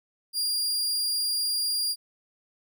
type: tone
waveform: sawtooth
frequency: 4808 Hz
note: D8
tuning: 40 cents sharp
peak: -22 dBFS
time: 0.33-1.96 s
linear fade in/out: 50 ms
effects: none